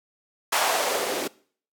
blue noise with band-pass filter sweep, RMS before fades -25 dBFS, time 0.52-1.28 s, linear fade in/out 10 ms, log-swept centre 910 to 320 Hz, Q 2.3, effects noise-tail reverb RT60 0.5 s tail -22 dB re dry

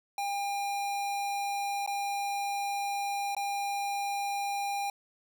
square tone with dropouts, 803 Hz, G5, 41 cents sharp, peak -31 dBFS, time 0.18-4.9 s, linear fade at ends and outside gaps 2 ms, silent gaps 1.863-1.875 / 3.349-3.366 s, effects none

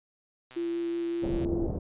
click train, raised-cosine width 0.2 ms, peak -31 dBFS, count 121, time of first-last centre 0.51-1.448 s, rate 128 Hz
sine tone with vibrato, 339.7 Hz, F4, 48 cents flat, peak -28 dBFS, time 0.56-1.67 s, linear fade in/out 10 ms, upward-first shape sine, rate 5.4 Hz, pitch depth 8 cents each way
pink low-pass noise, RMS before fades -32 dBFS, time 1.22-1.79 s, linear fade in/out 10 ms, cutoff 600 Hz, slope 24 dB/octave
effects resampled to 8000 Hz

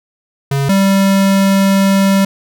square tone pair in turn, 138.59 / 195.19 Hz, C#3 / G3, 0 / -7 cents, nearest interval tritone, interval 593 cents, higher second, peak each -13 / -9 dBFS, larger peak second, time 0.51-0.69 / 0.69-2.25 s, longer second, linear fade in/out 5 ms, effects none

